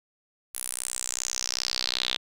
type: tone with band-pass filter sweep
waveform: sawtooth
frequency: 62.6 Hz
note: B1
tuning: 24 cents sharp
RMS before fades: -31 dBFS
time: 0.54-2.17 s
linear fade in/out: 10 ms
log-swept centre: 11000 to 3500 Hz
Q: 4.8
effects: none